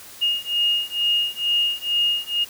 sine beating tone pair, 2849 / 2851.2 Hz, F7 / F7, +34 / +35 cents, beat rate 2.2 Hz, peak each -22 dBFS, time 0.21-2.45 s, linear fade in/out 20 ms, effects white hiss -42 dBFS RMS until 2.49 s

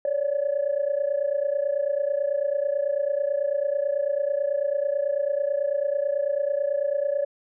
sine tone pair together, 553.9 / 583 Hz, C#5 / D5, -1 / -13 cents, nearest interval minor second, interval 88 cents, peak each -24 dBFS, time 0.05-7.25 s, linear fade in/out 2 ms, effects tanh soft clip ceiling -16 dBFS

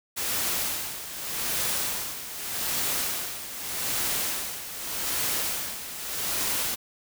white noise with tremolo, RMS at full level -27 dBFS, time 0.16-6.76 s, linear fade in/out 20 ms, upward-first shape sine, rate 0.83 Hz, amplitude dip 70%, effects none

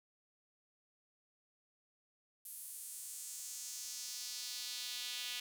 sawtooth tone with high-pass filter sweep, 245.7 Hz, B3, 9 cents flat, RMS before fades -45 dBFS, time 2.45-5.4 s, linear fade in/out 5 ms, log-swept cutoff 11000 to 3100 Hz, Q 2, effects none

